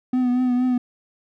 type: tone with vibrato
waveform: triangle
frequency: 250 Hz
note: B3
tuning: 21 cents sharp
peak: -15 dBFS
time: 0.13-0.78 s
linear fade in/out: 5 ms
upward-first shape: triangle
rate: 4.3 Hz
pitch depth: 40 cents each way
effects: none